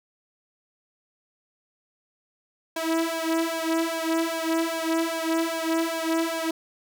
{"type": "tone with flanger", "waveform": "sawtooth", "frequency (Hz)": 327.2, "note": "E4", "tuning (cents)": -13, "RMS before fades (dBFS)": -26, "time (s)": [2.76, 6.51], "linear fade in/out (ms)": 5, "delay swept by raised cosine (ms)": [1.2, 3.2], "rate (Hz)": 2.5, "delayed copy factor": 1, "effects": []}